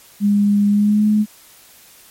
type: tone with pitch glide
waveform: sine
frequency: 204.1 to 211.9 Hz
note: G#3 to G#3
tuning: -30 to +35 cents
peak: -11 dBFS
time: 0.2-1.26 s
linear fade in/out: 50 ms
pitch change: +65 cents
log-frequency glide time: 0.69-1.05 s
effects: white hiss -46 dBFS RMS until 2.1 s + MP3 64 kbps